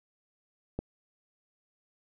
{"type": "click", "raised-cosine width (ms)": 2, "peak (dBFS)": -19, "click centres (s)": 0.79, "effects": []}